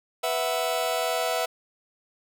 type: chord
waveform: sawtooth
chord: B suspended fourth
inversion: none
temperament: just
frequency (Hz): 493.9 / 658.5 / 740.8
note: B4 / E5 / F#5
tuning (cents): 0 / -2 / +2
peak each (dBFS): -26 / -23 / -26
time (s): 0.23-1.46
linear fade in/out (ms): 10
effects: none